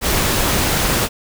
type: noise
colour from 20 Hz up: pink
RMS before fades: -17 dBFS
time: 0.01-1.09 s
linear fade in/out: 50 ms
effects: none